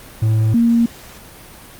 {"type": "tone pair in turn", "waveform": ["triangle", "sine"], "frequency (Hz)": [110, 233.1], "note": ["A2", "A#3"], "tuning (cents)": [0, 0], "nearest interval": "octave + minor second", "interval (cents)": 1300, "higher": "second", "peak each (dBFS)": -10, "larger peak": "neither", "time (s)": [[0.22, 0.54], [0.54, 0.86]], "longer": "neither", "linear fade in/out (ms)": 5, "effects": ["pink hiss -39 dBFS RMS until 1.79 s", "Opus 32 kbps"]}